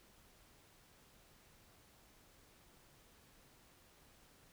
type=silence; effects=pink hiss -66 dBFS RMS until 4.52 s